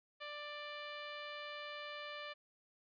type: tone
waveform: 10% pulse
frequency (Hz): 590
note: D5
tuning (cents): +8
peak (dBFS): -36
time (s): 0.2-2.34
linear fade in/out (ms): 20
effects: resampled to 11025 Hz